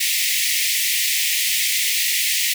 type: high-pass noise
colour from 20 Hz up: pink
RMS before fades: -20 dBFS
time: 0-2.54 s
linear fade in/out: 10 ms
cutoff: 1900 Hz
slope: 96 dB/octave
effects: none